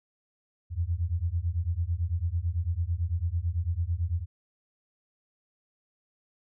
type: beating tone pair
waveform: sine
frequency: 81.3 / 90.3 Hz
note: E2 / F#2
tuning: -23 / -42 cents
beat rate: 9 Hz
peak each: -29 dBFS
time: 0.7-4.26 s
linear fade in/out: 50 ms
effects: none